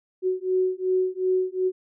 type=beating tone pair; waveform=sine; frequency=370 / 372.7 Hz; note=F#4 / F#4; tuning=0 / +13 cents; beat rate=2.7 Hz; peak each=-24 dBFS; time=0.22-1.72 s; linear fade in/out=50 ms; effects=none